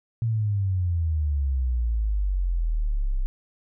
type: exponential sweep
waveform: sine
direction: down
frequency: 116.7 to 31.53 Hz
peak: -21 dBFS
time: 0.22-3.26 s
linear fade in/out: 0 ms
effects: none